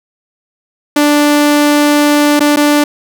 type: tone with dropouts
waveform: sawtooth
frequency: 293.7 Hz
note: D4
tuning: in tune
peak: -3 dBFS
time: 0.96-2.84 s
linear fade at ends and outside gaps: 5 ms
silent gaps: 2.395-2.405 / 2.562-2.569 s
effects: none